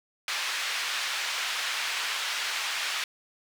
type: band-pass noise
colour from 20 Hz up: white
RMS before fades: -31 dBFS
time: 0.28-3.04 s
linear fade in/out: 2 ms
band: 1200 to 3600 Hz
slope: 12 dB/octave
effects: none